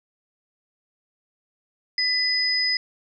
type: tone pair together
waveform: sine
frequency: 2002 / 5017 Hz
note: B6 / D#8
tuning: +23 / +13 cents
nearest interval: octave + major third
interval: 1590 cents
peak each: -25 / -21 dBFS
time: 1.98-2.77 s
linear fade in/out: 2 ms
effects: none